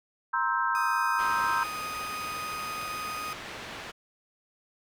sine chord, C dominant seventh, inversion third, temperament just, 941.9 / 1046.5 / 1308.1 / 1569.8 Hz, Bb5 / C6 / E6 / G6, +18 / 0 / -14 / +2 cents, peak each -30 dBFS, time 0.33-1.64 s, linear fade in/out 10 ms
35% pulse tone, 1244.5 Hz, D#6, in tune, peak -32 dBFS, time 0.75-3.33 s, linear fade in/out 0 ms
white low-pass noise, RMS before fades -41 dBFS, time 1.18-3.92 s, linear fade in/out 20 ms, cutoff 2700 Hz, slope 12 dB/octave
effects none

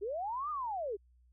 sine linear two-way sweep, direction up then down, 370 to 1244.5 to 370 Hz, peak -34 dBFS, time 0.01-0.97 s, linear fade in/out 20 ms, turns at 0.5 s, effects added 61 Hz sine -62 dBFS peak until 1.32 s

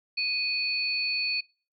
sine tone pair together, 2489 / 4435 Hz, D#7 / C#8, 0 / 0 cents, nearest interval minor seventh, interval 1000 cents, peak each -28 dBFS, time 0.17-1.41 s, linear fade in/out 10 ms, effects noise-tail reverb RT60 0.4 s tail -26 dB re dry

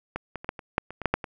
clicks, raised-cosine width 0.5 ms, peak -15 / -18 / -24 / -12 / -23 / -6 / -23 / -19 / -6 / -6 / -19 dBFS, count 11, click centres 0.16 / 0.357 / 0.445 / 0.491 / 0.592 / 0.781 / 0.906 / 1.017 / 1.057 / 1.14 / 1.242 s, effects none

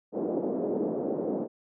pink band-pass noise, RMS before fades -30 dBFS, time 0.12-1.48 s, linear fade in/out 50 ms, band 240 to 550 Hz, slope 24 dB/octave, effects none

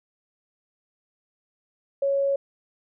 sine tone, 554.4 Hz, C#5, in tune, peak -20 dBFS, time 2.02-2.36 s, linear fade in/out 5 ms, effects none

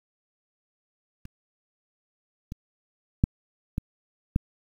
clicks, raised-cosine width 5 ms, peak -29 / -22 / -6 / -14 / -9 dBFS, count 5, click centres 1.254 / 2.521 / 3.239 / 3.781 / 4.361 s, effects 8-bit

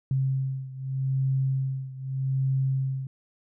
sine beating tone pair, 133.2 / 134.02 Hz, C3 / C3, +31 / +42 cents, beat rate 0.82 Hz, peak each -26 / -29 dBFS, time 0.11-3.07 s, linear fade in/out 2 ms, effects none

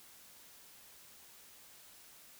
silence, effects white hiss -58 dBFS RMS until 2.39 s

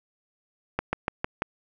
slowing click train, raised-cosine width 0.5 ms, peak -10 dBFS, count 5, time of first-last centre 0.79-1.421 s, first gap 140 ms, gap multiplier 1.08, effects none

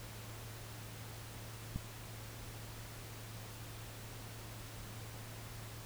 click, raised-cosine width 5 ms, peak -26 dBFS, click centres 1.76 s, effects added 111 Hz sine -49 dBFS peak until 5.85 s + pink hiss -51 dBFS RMS until 5.85 s

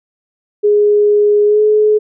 sine tone with pitch glide, 415.3 to 425.5 Hz, G#4 to G#4, 0 to +42 cents, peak -7 dBFS, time 0.63-1.99 s, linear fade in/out 20 ms, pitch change +42 cents, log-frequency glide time 1.46-1.61 s, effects none

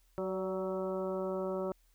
harmonic tone with a mistuned harmonic, 187.5 Hz, F#3, 23 cents sharp, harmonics 1 / 2 / 3 / 4 / 5 / 6 / 7, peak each -40 / -36 / -37 / -49 / -47 / -50 / -47 dBFS, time 0.18-1.72 s, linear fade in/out 0 ms, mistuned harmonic 3, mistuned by +24 cents, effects added 41 Hz sine -65 dBFS peak until 1.94 s + white hiss -73 dBFS RMS until 1.94 s

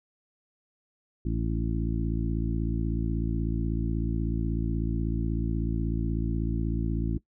harmonic tone with a mistuned harmonic, 56.3 Hz, A1, 40 cents sharp, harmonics 1 / 2 / 3 / 4 / 5 / 6, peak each -29 / -32 / -34 / -35 / -36 / -37 dBFS, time 1.25-7.18 s, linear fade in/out 5 ms, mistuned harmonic 6, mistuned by -23 cents, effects noise-tail reverb RT60 0.1 s tail -19 dB re dry

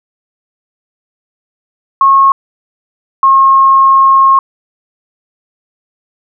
sine tone pair in turn, 1089 / 1079 Hz, C#6 / C#6, -31 / -47 cents, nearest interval unison, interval 16 cents, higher first, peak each -3 dBFS, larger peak neither, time 2.01-2.32 / 3.23-4.39 s, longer second, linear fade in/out 2 ms, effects none

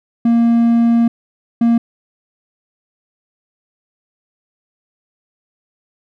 triangle tone bursts at uneven times, 233.1 Hz, A#3, in tune, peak -7 dBFS, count 2, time 0.25-1.08 / 1.61-1.78 s, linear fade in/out 5 ms, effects none

